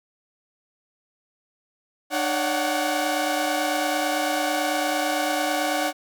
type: tone cluster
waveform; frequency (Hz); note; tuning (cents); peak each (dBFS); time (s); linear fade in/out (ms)
sawtooth; 300.9 / 563 / 728 / 757; D4 / C#5 / F#5 / F#5; +42 / +27 / -28 / +39; -24; 2.1-5.93; 50
effects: none